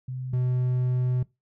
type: tone pair in turn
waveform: sine / triangle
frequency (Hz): 128.6 / 125.81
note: C3 / B2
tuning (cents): -30 / +32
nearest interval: unison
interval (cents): 38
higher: first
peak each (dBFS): -30 / -20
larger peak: second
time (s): 0.08-0.33 / 0.33-1.23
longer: second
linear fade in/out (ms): 5
effects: noise-tail reverb RT60 0.2 s tail -20 dB re dry